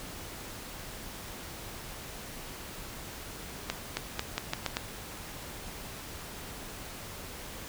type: accelerating click train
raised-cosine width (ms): 0.2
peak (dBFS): -12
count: 7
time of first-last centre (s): 3.7-4.769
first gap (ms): 270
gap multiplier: 0.83
effects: pink hiss -43 dBFS RMS until 7.68 s